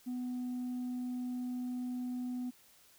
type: tone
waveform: sine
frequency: 248.8 Hz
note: B3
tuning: 13 cents sharp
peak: -33 dBFS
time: 0.06-2.51 s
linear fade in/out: 20 ms
effects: tanh soft clip ceiling -34 dBFS + white hiss -63 dBFS RMS until 2.98 s